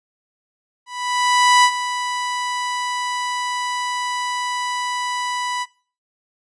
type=tone with ADSR envelope; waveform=sawtooth; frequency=987.8 Hz; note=B5; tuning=in tune; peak=-6 dBFS; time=0.86-5.66 s; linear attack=780 ms; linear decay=65 ms; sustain=-12 dB; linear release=39 ms; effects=noise-tail reverb RT60 0.4 s tail -21 dB re dry + resampled to 22050 Hz